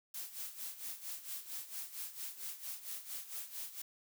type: noise with tremolo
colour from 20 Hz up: blue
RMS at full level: -42 dBFS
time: 0.14-3.82 s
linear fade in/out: 5 ms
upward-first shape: sine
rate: 4.4 Hz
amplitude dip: 75%
effects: none